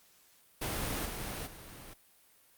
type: noise with level steps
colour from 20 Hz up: pink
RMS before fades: -35 / -39 / -49 dBFS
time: 0.61-1.94 s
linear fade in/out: 10 ms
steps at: 1.05 / 1.46 s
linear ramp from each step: 10 ms
effects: white hiss -64 dBFS RMS until 2.57 s + Opus 48 kbps